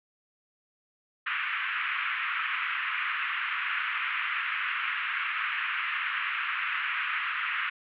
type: band-pass noise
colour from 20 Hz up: pink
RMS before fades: -31 dBFS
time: 1.26-7.7 s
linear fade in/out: 10 ms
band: 1200 to 2800 Hz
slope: 48 dB/octave
effects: none